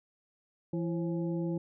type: harmonic tone with a mistuned harmonic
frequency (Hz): 168.2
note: E3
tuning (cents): +35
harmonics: 1 / 2 / 3 / 5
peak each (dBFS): -32 / -34 / -42 / -51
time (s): 0.73-1.58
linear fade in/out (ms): 5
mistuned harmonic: 3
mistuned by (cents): +100
effects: none